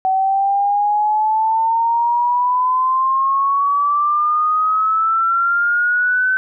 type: exponential sweep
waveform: sine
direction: up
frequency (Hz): 755 to 1527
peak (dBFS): -13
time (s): 0.05-6.37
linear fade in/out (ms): 0
effects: none